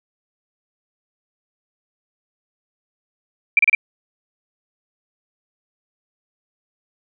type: tone bursts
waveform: sine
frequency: 2350 Hz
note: D7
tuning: 1 cent sharp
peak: -9 dBFS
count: 4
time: 3.57-3.75 s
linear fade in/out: 2 ms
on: 21 ms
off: 32 ms
effects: none